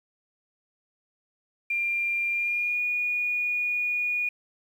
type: tone with pitch glide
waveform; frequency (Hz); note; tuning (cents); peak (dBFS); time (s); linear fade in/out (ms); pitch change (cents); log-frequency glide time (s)
sine; 2388 to 2449; D7 to D#7; +28 to -28; -24; 1.7-4.29; 5; +44; 2.31-2.81
effects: 9-bit